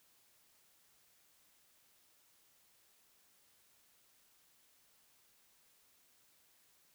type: silence
effects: white hiss -70 dBFS RMS until 6.94 s